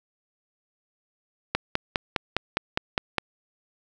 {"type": "click train", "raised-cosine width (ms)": 0.3, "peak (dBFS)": -6, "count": 9, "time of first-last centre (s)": [1.55, 3.183], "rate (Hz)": 4.9, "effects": []}